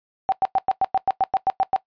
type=tone bursts; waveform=sine; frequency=768 Hz; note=G5; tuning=36 cents flat; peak=-15 dBFS; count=12; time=0.29-1.762 s; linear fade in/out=0 ms; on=31 ms; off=100 ms; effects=noise-tail reverb RT60 0.1 s tail -18 dB re dry + resampled to 11025 Hz